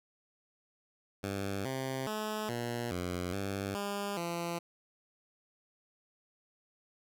10% pulse tone with pitch steps, 98.5 / 132.3 / 214.5 / 119.1 / 89.4 / 98.6 / 201.9 / 170.8 Hz, G2 / C3 / A3 / A#2 / F2 / G2 / G#3 / F3, +9 / +20 / -44 / +38 / +41 / +11 / -49 / -38 cents, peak -26 dBFS, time 1.23-4.59 s, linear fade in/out 10 ms, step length 420 ms, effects none

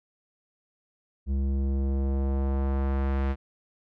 square tone with low-pass filter sweep, 67.8 Hz, C#2, 38 cents flat, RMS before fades -26 dBFS, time 1.26-3.36 s, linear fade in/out 50 ms, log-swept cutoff 210 to 2200 Hz, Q 0.85, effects none

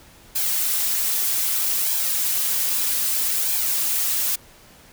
blue noise with flanger, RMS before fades -22 dBFS, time 0.35-4.36 s, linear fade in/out 10 ms, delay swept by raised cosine 1.2 to 6.8 ms, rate 0.63 Hz, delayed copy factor +0.6, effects pink hiss -49 dBFS RMS until 4.92 s

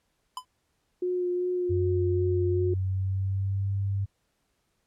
square tone with exponential decay, 1010 Hz, B5, 39 cents sharp, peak -29 dBFS, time 0.37-0.45 s, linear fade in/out 2 ms, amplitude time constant 17 ms
sine tone with vibrato, 359.1 Hz, F4, 48 cents sharp, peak -25 dBFS, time 1.02-2.74 s, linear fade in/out 5 ms, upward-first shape sine, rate 2.6 Hz, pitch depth 15 cents each way
sine tone with pitch glide, 92.6 to 98.67 Hz, F#2 to G2, +2 to +12 cents, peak -25 dBFS, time 1.69-4.06 s, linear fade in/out 20 ms, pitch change +110 cents, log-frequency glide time 2.45-3.72 s
effects pink hiss -74 dBFS RMS until 4.86 s + low-pass 12000 Hz 12 dB/octave

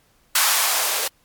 violet noise with band-pass filter sweep, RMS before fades -20 dBFS, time 0.35-1.08 s, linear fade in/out 5 ms, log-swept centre 1100 to 520 Hz, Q 1.7, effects pink hiss -60 dBFS RMS until 1.24 s + MP3 96 kbps

